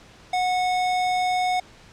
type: tone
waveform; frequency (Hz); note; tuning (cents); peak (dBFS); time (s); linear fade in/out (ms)
square; 732; F#5; -19; -21; 0.33-1.6; 5
effects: pink hiss -49 dBFS RMS until 1.92 s + low-pass 6000 Hz 12 dB/octave